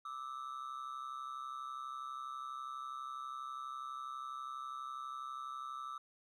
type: ring-modulated tone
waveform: triangle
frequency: 1244.5 Hz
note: D#6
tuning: in tune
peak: -37 dBFS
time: 0.05-5.98 s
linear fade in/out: 5 ms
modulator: 66.1 Hz
effects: none